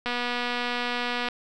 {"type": "click train", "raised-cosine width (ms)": 0.3, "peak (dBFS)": -13, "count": 299, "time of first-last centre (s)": [0.06, 1.286], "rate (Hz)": 243, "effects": []}